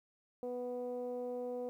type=tone with low-pass filter; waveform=15% pulse; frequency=246.9 Hz; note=B3; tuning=in tune; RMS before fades=-40 dBFS; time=0.43-1.69 s; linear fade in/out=0 ms; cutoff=540 Hz; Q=3.6; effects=12-bit